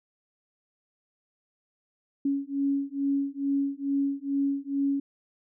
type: beating tone pair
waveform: sine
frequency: 277.2 / 279.5 Hz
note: C#4 / C#4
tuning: 0 / +14 cents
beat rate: 2.3 Hz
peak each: -28 / -28 dBFS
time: 2.25-5 s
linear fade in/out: 5 ms
effects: none